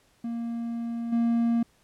triangle tone with level steps, 233.1 Hz, A#3, in tune, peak -27 / -19 dBFS, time 0.24-1.63 s, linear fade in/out 5 ms, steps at 1.12 s, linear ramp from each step 10 ms, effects pink hiss -64 dBFS RMS until 1.83 s + low-pass 12000 Hz 12 dB/octave

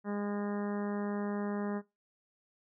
harmonic tone, 204.6 Hz, G#3, 26 cents flat, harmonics 1 / 2 / 3 / 4 / 5 / 6 / 7 / 8 / 9, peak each -34 / -40 / -44 / -46 / -48 / -50 / -51 / -52 / -53 dBFS, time 0.04-1.82 s, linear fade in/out 50 ms, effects noise-tail reverb RT60 0.2 s tail -18 dB re dry

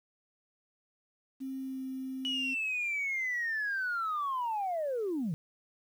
sine tone with pitch glide, 265.7 to 262.6 Hz, C4 to C4, +27 to +6 cents, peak -35 dBFS, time 1.4-2.55 s, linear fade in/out 20 ms, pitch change -21 cents, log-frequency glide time 1.58-1.83 s
sine linear sweep, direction down, 2945 to 143.4 Hz, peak -29 dBFS, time 2.25-5.34 s, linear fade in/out 0 ms
effects tanh soft clip ceiling -27 dBFS + 10-bit

